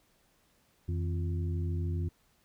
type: harmonic tone with a mistuned harmonic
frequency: 87.31 Hz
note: F2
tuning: in tune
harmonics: 1 / 2 / 3 / 4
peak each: -30 / -38 / -45 / -44 dBFS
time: 0.88-2.09 s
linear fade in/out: 10 ms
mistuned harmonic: 2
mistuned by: -150 cents
effects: pink hiss -69 dBFS RMS until 2.44 s